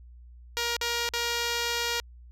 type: tone with dropouts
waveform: 5% pulse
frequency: 472.3 Hz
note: A#4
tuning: 23 cents sharp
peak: -15 dBFS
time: 0.57-2 s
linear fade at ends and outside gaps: 0 ms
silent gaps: 0.766-0.813 / 1.09-1.136 s
effects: added 60 Hz sine -46 dBFS peak until 2.31 s + low-pass 12000 Hz 12 dB/octave